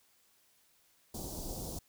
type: band-stop noise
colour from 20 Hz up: pink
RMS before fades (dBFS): -41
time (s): 1.14-1.79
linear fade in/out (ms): 5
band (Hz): 780 to 4700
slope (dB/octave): 24
effects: white hiss -69 dBFS RMS until 1.88 s